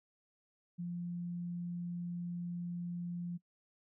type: tone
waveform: sine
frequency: 174.2 Hz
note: F3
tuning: 4 cents flat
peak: -37 dBFS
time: 0.78-3.38 s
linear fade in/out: 20 ms
effects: noise-tail reverb RT60 0.1 s tail -23 dB re dry